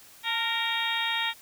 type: harmonic tone with a mistuned harmonic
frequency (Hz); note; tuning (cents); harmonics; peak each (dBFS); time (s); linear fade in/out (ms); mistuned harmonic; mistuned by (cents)
464.3; A#4; -7; 2 / 3 / 4 / 5 / 6 / 7 / 8; -33 / -37 / -32 / -33 / -37 / -33 / -32; 0.23-1.34; 50; 2; -47
effects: white hiss -52 dBFS RMS until 1.41 s